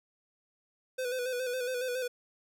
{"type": "tone with vibrato", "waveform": "square", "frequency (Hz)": 502, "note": "B4", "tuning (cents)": 28, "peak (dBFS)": -32, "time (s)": [0.98, 2.08], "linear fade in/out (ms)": 10, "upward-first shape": "square", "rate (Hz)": 7.2, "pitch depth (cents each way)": 42, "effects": []}